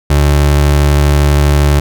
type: tone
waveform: 30% pulse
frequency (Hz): 72.5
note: D2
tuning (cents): -22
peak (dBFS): -4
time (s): 0.1-1.8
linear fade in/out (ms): 5
effects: none